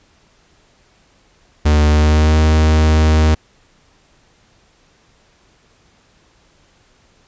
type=tone with pitch glide; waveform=45% pulse; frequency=75.3 to 77.82 Hz; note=D2 to D#2; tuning=+44 to +1 cents; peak=-9 dBFS; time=1.65-3.35 s; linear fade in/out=10 ms; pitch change=+57 cents; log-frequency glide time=1.88-2.39 s; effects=pink hiss -54 dBFS RMS until 7.27 s + resampled to 16000 Hz